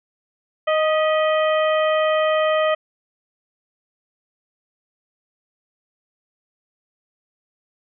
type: harmonic tone with a mistuned harmonic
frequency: 622.3 Hz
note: D#5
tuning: in tune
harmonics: 1 / 2 / 3 / 4 / 5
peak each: -17 / -23 / -27 / -32 / -31 dBFS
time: 0.67-2.75 s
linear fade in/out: 10 ms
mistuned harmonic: 3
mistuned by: +64 cents
effects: none